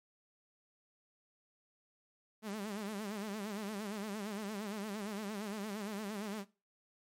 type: tone with vibrato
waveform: sawtooth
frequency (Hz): 207.7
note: G#3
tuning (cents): 0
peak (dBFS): -35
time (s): 2.42-6.45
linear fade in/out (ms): 50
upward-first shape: sine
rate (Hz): 8.7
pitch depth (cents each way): 110
effects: noise-tail reverb RT60 0.3 s tail -19 dB re dry + MP3 64 kbps